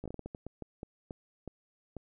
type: slowing click train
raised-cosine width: 2 ms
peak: -27 dBFS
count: 14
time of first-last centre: 0.04-1.967 s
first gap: 16 ms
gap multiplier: 1.33
effects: none